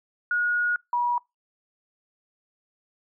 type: tone pair in turn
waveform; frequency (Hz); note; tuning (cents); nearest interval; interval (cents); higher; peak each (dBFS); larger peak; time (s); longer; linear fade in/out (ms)
sine; 1446 / 965.1; F#6 / B5; -40 / -40; perfect fifth; 700; first; -21; neither; 0.31-0.76 / 0.93-1.18; first; 2
effects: noise-tail reverb RT60 0.2 s tail -25 dB re dry